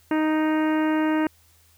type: harmonic tone with a mistuned harmonic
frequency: 311.1 Hz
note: D#4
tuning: in tune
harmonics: 1 / 2 / 3 / 4 / 5 / 6 / 7 / 8 / 9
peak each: -20 / -30 / -30 / -36 / -34 / -36 / -41 / -44 / -43 dBFS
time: 0.11-1.27 s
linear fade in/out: 2 ms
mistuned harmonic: 8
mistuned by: -22 cents
effects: added 82 Hz sine -59 dBFS peak until 1.77 s + white hiss -59 dBFS RMS until 1.77 s